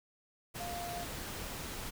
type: tone in noise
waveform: sine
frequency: 698.5 Hz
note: F5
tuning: in tune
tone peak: -40 dBFS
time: 0.59-1.05 s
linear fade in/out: 20 ms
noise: pink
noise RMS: -42 dBFS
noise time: 0.54-1.91 s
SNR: -1 dB
effects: none